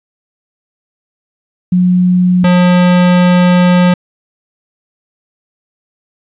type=tone pair in turn; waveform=sine / square; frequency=180.6 / 178.84 Hz; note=F#3 / F3; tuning=-42 / +41 cents; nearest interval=unison; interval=17 cents; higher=first; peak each=-6 dBFS; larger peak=neither; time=1.72-2.44 / 2.44-3.94 s; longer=second; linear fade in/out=5 ms; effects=resampled to 8000 Hz + 8-bit